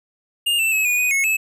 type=tone with pitch steps; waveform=square; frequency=2824 / 2666 / 2575 / 2455 / 2487 / 2187 / 2602 Hz; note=F7 / E7 / E7 / D#7 / D#7 / C#7 / E7; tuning=+19 / +19 / -41 / -24 / -1 / -24 / -23 cents; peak=-17 dBFS; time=0.46-1.37 s; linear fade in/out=10 ms; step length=130 ms; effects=none